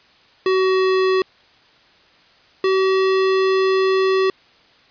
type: tone pair in turn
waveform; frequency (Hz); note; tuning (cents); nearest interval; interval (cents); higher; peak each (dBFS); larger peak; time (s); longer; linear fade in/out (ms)
square; 376.6 / 380.8; F#4 / F#4; +31 / +50; unison; 19; second; -15; neither; 0.46-1.22 / 2.64-4.3; second; 2
effects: white hiss -52 dBFS RMS until 4.9 s + resampled to 11025 Hz

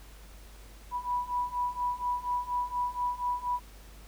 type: beating tone pair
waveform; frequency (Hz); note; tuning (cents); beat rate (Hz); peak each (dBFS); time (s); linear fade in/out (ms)
sine; 980 / 984.2; B5 / B5; -14 / -6; 4.2; -33 / -31; 0.91-3.6; 50
effects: added 50 Hz sine -48 dBFS peak until 4.07 s + pink hiss -55 dBFS RMS until 4.07 s

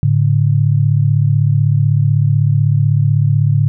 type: tone pair together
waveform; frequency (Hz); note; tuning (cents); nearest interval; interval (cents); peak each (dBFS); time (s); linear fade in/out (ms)
sine; 108 / 144; A2 / D3; -32 / -34; perfect fourth; 498; -12; 0.03-3.68; 0
effects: none

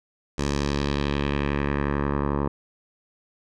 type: tone with low-pass filter sweep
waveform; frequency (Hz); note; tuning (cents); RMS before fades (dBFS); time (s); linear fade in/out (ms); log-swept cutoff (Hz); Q
10% pulse; 71.2; C#2; +47; -25; 0.38-2.48; 5; 7000 to 970; 1.6
effects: none

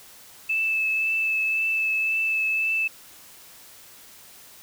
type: tone with vibrato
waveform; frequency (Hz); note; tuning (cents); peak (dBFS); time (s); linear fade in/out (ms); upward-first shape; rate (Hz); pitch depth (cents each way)
sine; 2624; E7; -9; -21; 0.49-2.88; 10; triangle; 1.9; 16
effects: white hiss -48 dBFS RMS until 4.62 s

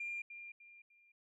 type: tone with echo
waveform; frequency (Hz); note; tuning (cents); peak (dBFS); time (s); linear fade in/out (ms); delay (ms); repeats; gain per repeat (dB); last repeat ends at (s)
sine; 2397; D7; +35; -38; 0-0.22; 5; 300; 3; -9; 1.12
effects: tanh soft clip ceiling -34 dBFS

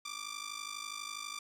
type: ring-modulated tone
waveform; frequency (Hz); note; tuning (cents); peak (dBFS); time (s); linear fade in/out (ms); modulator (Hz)
10% pulse; 1179; D6; +6; -29; 0.05-1.39; 2; 26.1
effects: resampled to 32000 Hz + 10-bit

